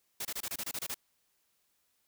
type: noise bursts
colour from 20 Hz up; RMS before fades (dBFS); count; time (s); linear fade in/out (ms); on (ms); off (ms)
white; -37; 10; 0.2-0.944; 5; 51; 26
effects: white hiss -75 dBFS RMS until 2.07 s